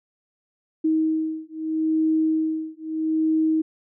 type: beating tone pair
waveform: sine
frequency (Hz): 316.1 / 316.88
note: D#4 / D#4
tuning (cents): +27 / +32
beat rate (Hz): 0.78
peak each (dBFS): -23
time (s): 0.84-3.62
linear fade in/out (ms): 10
effects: none